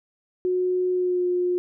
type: tone with pitch glide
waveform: sine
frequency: 364.8 to 357.9 Hz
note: F#4 to F4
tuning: -24 to +42 cents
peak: -20 dBFS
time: 0.45-1.58 s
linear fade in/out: 0 ms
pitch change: -34 cents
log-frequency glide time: 0.91-1.26 s
effects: none